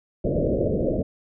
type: low-pass noise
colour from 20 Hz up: white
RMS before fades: -23 dBFS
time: 0.24-1.03 s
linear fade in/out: 10 ms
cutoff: 620 Hz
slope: 96 dB/octave
effects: none